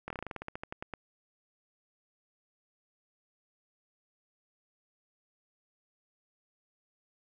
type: slowing click train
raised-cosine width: 0.5 ms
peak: -23 dBFS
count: 16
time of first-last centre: 0.08-0.937 s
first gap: 23 ms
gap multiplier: 1.12
effects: none